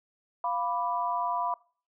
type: chord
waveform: sine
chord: B diminished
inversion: second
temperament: equal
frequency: 698.5 / 987.8 / 1174.7 Hz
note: F5 / B5 / D6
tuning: 0 / 0 / 0 cents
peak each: -32 / -29 / -35 dBFS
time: 0.44-1.54 s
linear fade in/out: 2 ms
effects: noise-tail reverb RT60 0.4 s tail -22 dB re dry